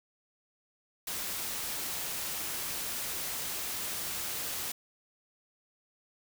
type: noise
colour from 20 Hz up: white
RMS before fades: -36 dBFS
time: 1.07-4.72 s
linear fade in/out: 5 ms
effects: none